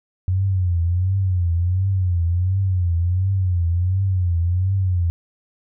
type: tone with vibrato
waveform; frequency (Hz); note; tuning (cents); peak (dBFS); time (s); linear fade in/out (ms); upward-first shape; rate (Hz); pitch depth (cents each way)
sine; 90.6; F#2; -36; -16; 0.28-5.1; 0; triangle; 1.4; 140
effects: none